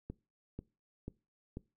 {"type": "click train", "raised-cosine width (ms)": 3, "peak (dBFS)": -28, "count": 4, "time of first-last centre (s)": [0.1, 1.571], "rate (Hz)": 2.04, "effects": ["noise-tail reverb RT60 0.3 s tail -22 dB re dry"]}